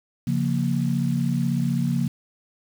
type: chord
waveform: sine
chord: Bb minor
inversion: first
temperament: equal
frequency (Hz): 138.59 / 174.61 / 233.1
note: Db3 / F3 / Bb3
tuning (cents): 0 / 0 / 0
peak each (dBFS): -24 / -25 / -25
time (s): 0.27-2.08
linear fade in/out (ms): 5
effects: 7-bit